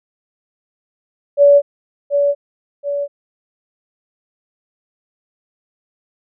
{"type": "tone with echo", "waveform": "sine", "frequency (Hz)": 571, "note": "D5", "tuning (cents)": -49, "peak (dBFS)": -5, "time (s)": [1.37, 1.62], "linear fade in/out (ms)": 50, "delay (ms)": 730, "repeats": 2, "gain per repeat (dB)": -6, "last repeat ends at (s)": 3.08, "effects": []}